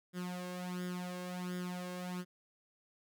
sawtooth tone with flanger, 180 Hz, F#3, 47 cents flat, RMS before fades -41 dBFS, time 0.13-2.25 s, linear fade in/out 50 ms, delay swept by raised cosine 0.58 to 1.88 ms, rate 1.4 Hz, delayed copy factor +0.75, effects none

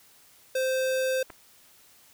square tone, 521 Hz, C5, 7 cents flat, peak -25 dBFS, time 0.55-1.23 s, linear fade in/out 5 ms
clicks, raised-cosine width 0.5 ms, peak -31 / -27 dBFS, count 2, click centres 1.3 / 1.303 s
effects white hiss -57 dBFS RMS until 2.13 s

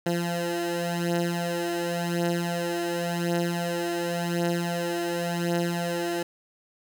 15% pulse beating tone pair, 171.4 / 172.31 Hz, F3 / F3, -32 / -23 cents, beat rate 0.91 Hz, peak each -24 / -21 dBFS, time 0.06-6.23 s, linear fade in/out 5 ms, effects none

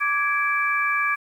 sine tone cluster, 1164 / 1663 / 2327 Hz, D6 / G#6 / D7, -16 / +2 / -17 cents, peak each -24 dBFS, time 0-1.16 s, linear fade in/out 20 ms, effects 9-bit

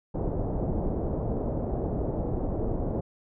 pink low-pass noise, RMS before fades -29 dBFS, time 0.14-3.01 s, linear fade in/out 10 ms, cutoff 680 Hz, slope 24 dB/octave, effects none

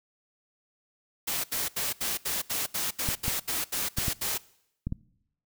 white noise bursts, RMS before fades -30 dBFS, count 13, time 1.27-4.38 s, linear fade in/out 10 ms, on 170 ms, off 75 ms
clicks, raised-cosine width 5 ms, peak -18 dBFS, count 6, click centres 3.088 / 3.281 / 3.985 / 4.082 / 4.87 / 4.924 s
effects noise-tail reverb RT60 0.8 s tail -22 dB re dry

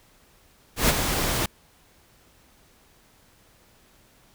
pink noise with ADSR envelope, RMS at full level -18 dBFS, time 0.76-1.46 s, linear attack 130 ms, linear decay 30 ms, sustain -7 dB, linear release 4 ms, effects pink hiss -58 dBFS RMS until 4.34 s

